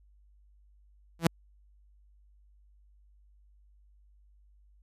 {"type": "tone with exponential growth", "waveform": "sawtooth", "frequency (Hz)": 166.3, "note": "E3", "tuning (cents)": 16, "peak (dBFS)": -13, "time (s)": [1.19, 1.27], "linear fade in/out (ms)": 2, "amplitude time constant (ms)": 16, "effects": ["added 50 Hz sine -58 dBFS peak until 4.82 s", "resampled to 32000 Hz"]}